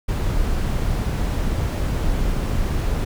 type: noise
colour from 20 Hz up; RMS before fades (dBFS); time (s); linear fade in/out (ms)
brown; -21; 0.08-3.05; 10
effects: none